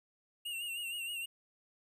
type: tone with vibrato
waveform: square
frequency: 2794 Hz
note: F7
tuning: in tune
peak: -38 dBFS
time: 0.45-1.26 s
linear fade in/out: 10 ms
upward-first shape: sine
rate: 6.4 Hz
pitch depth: 61 cents each way
effects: 12-bit